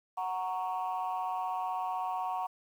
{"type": "chord", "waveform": "sine", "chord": "F# major", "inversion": "none", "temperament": "equal", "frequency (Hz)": [740, 932.3, 1108.7], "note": ["F#5", "A#5", "C#6"], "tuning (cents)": [0, 0, 0], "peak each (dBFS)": [-33, -35, -37], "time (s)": [0.17, 2.47], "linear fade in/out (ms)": 10, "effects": ["tanh soft clip ceiling -26 dBFS", "10-bit"]}